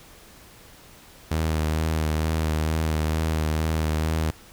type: tone with vibrato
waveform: sawtooth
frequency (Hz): 78.7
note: D#2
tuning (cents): +20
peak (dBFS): -18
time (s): 1.31-4.31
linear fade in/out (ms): 5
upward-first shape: sine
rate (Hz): 2.2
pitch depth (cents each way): 26
effects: pink hiss -49 dBFS RMS until 4.52 s